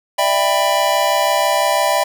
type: chord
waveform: square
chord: E minor seventh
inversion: third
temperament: just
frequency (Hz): 593.3 / 659.3 / 791.1 / 988.9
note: D5 / E5 / G5 / B5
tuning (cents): +18 / 0 / +16 / +2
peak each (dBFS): -20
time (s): 0.18-2.04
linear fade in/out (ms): 10
effects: none